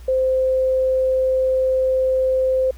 sine tone, 520 Hz, C5, 11 cents flat, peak -15 dBFS, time 0.08-2.71 s, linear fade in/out 5 ms, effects added 60 Hz sine -36 dBFS peak until 2.77 s + pink hiss -51 dBFS RMS until 2.77 s

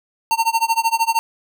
square tone with tremolo, 910 Hz, A#5, 42 cents flat, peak -13 dBFS, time 0.31-1.19 s, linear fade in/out 0 ms, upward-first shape sine, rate 13 Hz, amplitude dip 95%, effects none

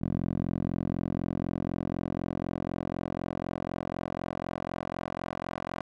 10% pulse tone with band-pass filter sweep, 44 Hz, F1, 14 cents sharp, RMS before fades -33 dBFS, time 0.01-5.82 s, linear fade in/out 10 ms, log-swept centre 200 to 900 Hz, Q 0.9, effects none

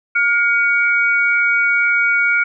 sine tone pair together, 1420 / 2249 Hz, F6 / C#7, +28 / +24 cents, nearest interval minor sixth, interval 796 cents, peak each -15 / -15 dBFS, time 0.15-2.44 s, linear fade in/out 10 ms, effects none

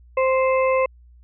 harmonic tone, 523.3 Hz, C5, in tune, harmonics 1 / 2 / 4 / 5, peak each -17 / -23 / -29 / -31 dBFS, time 0.17-0.86 s, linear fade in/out 5 ms, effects added 60 Hz sine -46 dBFS peak until 1.23 s

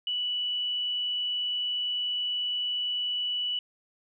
sine tone, 2957 Hz, F#7, 2 cents flat, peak -27 dBFS, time 0.07-3.59 s, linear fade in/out 2 ms, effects none

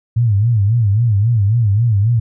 sine tone with vibrato, 108.9 Hz, A2, 17 cents flat, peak -10 dBFS, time 0.16-2.2 s, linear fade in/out 10 ms, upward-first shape sine, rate 3.7 Hz, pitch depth 180 cents each way, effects none

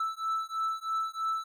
triangle beating tone pair, 1316 / 1319.1 Hz, E6 / E6, -3 / +1 cents, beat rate 3.1 Hz, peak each -31 dBFS, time 0-1.44 s, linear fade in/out 5 ms, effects none

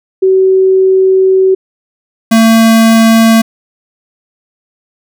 sine / square tone pair in turn, 379.1 / 225.4 Hz, F#4 / A3, +42 / +42 cents, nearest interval major sixth, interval 900 cents, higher first, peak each -4 dBFS, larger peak neither, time 0.22-1.55 / 2.31-3.42 s, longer first, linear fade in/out 10 ms, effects none

